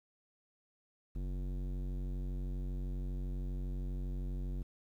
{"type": "tone with low-pass filter", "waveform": "square", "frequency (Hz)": 46.29, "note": "F#1", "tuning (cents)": 2, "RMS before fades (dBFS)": -38, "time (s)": [1.15, 4.63], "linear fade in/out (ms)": 10, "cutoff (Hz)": 290, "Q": 0.98, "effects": ["11-bit"]}